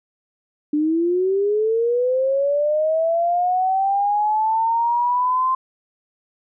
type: linear sweep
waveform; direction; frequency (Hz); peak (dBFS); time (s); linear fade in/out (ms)
sine; up; 293.4 to 1046.5; -16; 0.73-5.55; 5
effects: none